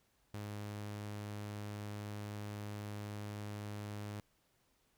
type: tone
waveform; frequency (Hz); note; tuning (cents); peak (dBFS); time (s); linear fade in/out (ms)
sawtooth; 103.83; G#2; 0; -38; 0.34-4.2; 0
effects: pink hiss -75 dBFS RMS until 4.97 s